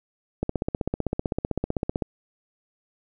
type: click train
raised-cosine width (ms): 2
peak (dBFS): -11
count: 26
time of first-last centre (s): 0.43-2.022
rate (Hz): 15.7
effects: none